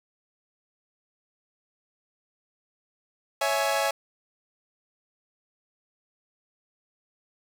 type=chord; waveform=sawtooth; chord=C# minor; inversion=none; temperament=equal with one note detuned; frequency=554.4 / 659.3 / 837.8 Hz; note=C#5 / E5 / G#5; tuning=0 / 0 / +15 cents; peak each=-24 dBFS; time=3.41-3.91 s; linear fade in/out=5 ms; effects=low-pass 12000 Hz 12 dB/octave + 7-bit